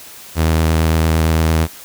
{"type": "tone with vibrato", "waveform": "sawtooth", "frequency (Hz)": 80.2, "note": "E2", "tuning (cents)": -47, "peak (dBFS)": -8, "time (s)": [0.35, 1.68], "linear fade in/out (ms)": 50, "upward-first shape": "triangle", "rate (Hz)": 8.8, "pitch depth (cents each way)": 22, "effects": ["white hiss -37 dBFS RMS until 1.84 s"]}